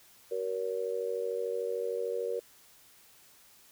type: tone with amplitude modulation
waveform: sine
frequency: 472.1 Hz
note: A#4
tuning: 22 cents sharp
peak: -26 dBFS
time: 0.31-2.4 s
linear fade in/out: 10 ms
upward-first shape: sine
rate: 93.4 Hz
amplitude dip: 100%
effects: white hiss -59 dBFS RMS until 3.71 s